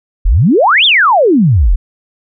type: exponential two-way sweep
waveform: sine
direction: up then down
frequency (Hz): 34.65 to 3704 to 34.65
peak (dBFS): -5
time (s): 0.25-1.76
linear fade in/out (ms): 10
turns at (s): 0.85
effects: none